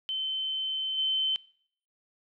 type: tone with level steps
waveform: sine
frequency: 3076 Hz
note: G7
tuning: 33 cents flat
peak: -29 / -25 dBFS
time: 0.09-1.36 s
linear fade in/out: 0 ms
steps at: 0.97 s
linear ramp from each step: 20 ms
effects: noise-tail reverb RT60 0.6 s tail -22 dB re dry